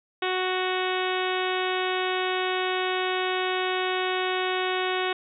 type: harmonic tone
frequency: 370 Hz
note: F#4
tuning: in tune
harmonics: 1 / 2 / 3 / 4 / 5 / 6 / 7 / 8 / 9 / 10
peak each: -28 / -31 / -33 / -34 / -35 / -36 / -36 / -37 / -38 / -38 dBFS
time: 0.22-5.13 s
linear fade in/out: 5 ms
effects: none